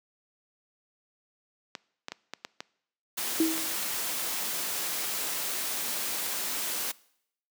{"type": "clicks", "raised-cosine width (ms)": 0.2, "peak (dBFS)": -18, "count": 9, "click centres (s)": [1.752, 2.084, 2.12, 2.336, 2.449, 2.605, 3.539, 3.579, 3.828]}
{"type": "noise", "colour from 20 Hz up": "white", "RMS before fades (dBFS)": -32, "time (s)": [3.17, 6.92], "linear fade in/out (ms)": 10}
{"type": "tone with exponential decay", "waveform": "sine", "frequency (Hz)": 322.4, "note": "E4", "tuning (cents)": -38, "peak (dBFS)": -18, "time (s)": [3.4, 3.79], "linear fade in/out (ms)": 2, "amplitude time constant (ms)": 84}
{"effects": ["noise-tail reverb RT60 0.7 s tail -22 dB re dry", "high-pass 200 Hz 12 dB/octave"]}